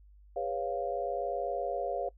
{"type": "chord", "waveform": "sine", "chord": "C# dominant seventh", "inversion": "second", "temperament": "equal with one note detuned", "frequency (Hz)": [406.5, 493.9, 554.4, 698.5], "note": ["G#4", "B4", "C#5", "E#5"], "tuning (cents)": [-37, 0, 0, 0], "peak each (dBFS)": [-39, -37, -35, -35], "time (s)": [0.36, 2.09], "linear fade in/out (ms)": 5, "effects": ["noise-tail reverb RT60 0.1 s tail -22 dB re dry", "added 50 Hz sine -54 dBFS peak until 2.17 s"]}